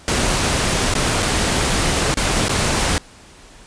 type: noise with dropouts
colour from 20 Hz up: pink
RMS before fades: -18 dBFS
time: 0.08-2.98 s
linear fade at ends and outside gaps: 0 ms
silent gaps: 0.939-0.952 / 1.224-1.228 / 2.141-2.172 / 2.483-2.494 s
effects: pink hiss -44 dBFS RMS until 3.66 s + resampled to 22050 Hz